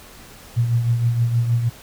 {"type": "tone with tremolo", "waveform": "sine", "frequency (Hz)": 118.1, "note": "A#2", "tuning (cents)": 23, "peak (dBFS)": -13, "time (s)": [0.56, 1.7], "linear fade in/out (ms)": 20, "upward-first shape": "triangle", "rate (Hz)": 6.4, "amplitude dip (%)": 60, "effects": ["pink hiss -43 dBFS RMS until 1.82 s"]}